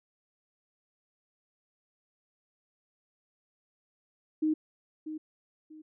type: tone with echo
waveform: sine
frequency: 310.6 Hz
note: D#4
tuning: 3 cents flat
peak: -24 dBFS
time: 4.42-4.54 s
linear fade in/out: 10 ms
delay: 640 ms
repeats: 2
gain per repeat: -11 dB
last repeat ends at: 5.82 s
effects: none